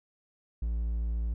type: tone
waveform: triangle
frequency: 56.8 Hz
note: A#1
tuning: 44 cents flat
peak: -26 dBFS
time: 0.62-1.34 s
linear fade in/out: 5 ms
effects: none